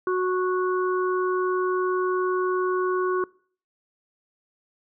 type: harmonic tone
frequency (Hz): 368.1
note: F#4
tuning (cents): -9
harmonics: 1 / 3 / 4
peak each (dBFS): -22 / -28 / -33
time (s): 0.07-3.24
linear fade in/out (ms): 2
effects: noise-tail reverb RT60 0.5 s tail -24 dB re dry